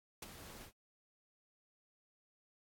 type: noise with ADSR envelope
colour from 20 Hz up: pink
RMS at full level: -42 dBFS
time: 0.22-0.72 s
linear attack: 6 ms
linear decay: 22 ms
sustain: -11 dB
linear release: 78 ms
effects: AAC 64 kbps